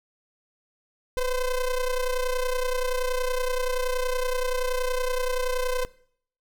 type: ring-modulated tone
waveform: square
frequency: 257.3 Hz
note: C4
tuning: 29 cents flat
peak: -21 dBFS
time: 1.17-5.85 s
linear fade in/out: 0 ms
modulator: 242 Hz
effects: noise-tail reverb RT60 0.6 s tail -21 dB re dry